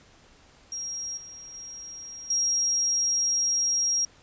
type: tone with level steps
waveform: sine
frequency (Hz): 5620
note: F8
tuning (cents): +10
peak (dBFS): -31 / -41 / -38 / -22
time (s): 0.72-4.05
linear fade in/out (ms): 2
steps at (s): 1.17 / 1.54 / 2.3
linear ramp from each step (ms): 5
effects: pink hiss -56 dBFS RMS until 4.22 s + resampled to 16000 Hz